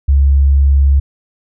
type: tone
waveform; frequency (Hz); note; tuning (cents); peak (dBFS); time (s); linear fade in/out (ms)
sine; 69.3; C#2; 0; -6; 0.08-1; 10
effects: none